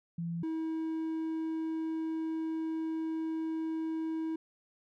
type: tone pair in turn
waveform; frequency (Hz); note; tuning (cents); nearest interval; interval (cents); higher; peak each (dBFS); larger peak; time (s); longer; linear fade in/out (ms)
sine / triangle; 168.8 / 321.1; E3 / E4; +41 / -45; major seventh; 1114; second; -33 / -30; second; 0.18-0.43 / 0.43-4.36; second; 5
effects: none